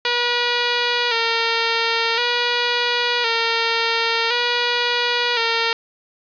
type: tone with vibrato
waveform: 5% pulse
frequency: 470.5 Hz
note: A#4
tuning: 16 cents sharp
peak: -5 dBFS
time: 0.05-5.73 s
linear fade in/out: 2 ms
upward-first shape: square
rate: 0.47 Hz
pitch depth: 45 cents each way
effects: resampled to 11025 Hz + 7-bit